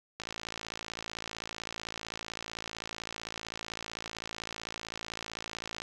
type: click train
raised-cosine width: 0.2 ms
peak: -20 dBFS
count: 314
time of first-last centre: 0.2-5.819 s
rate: 55.7 Hz
effects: none